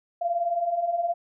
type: beating tone pair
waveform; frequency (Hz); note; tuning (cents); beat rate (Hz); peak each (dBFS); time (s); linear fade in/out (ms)
sine; 672 / 691; E5 / F5; +33 / -19; 19; -30 / -24; 0.21-1.14; 10
effects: none